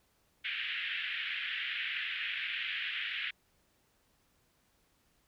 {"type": "band-pass noise", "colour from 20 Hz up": "white", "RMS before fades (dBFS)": -37, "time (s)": [0.44, 3.31], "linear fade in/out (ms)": 10, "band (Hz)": [1600, 3200], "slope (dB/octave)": 48, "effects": ["pink hiss -72 dBFS RMS until 5.27 s"]}